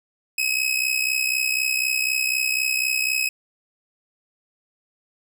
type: tone with amplitude modulation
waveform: sawtooth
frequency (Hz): 2554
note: D#7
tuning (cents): +45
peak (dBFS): -14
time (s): 0.38-3.29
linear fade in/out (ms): 5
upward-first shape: sine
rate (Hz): 64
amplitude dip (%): 70
effects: none